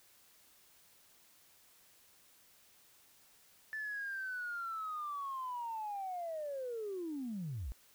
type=linear sweep; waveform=sine; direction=down; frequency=1760 to 46.97 Hz; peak=-37 dBFS; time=3.73-7.72 s; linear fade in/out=0 ms; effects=tanh soft clip ceiling -33 dBFS + white hiss -65 dBFS RMS until 7.94 s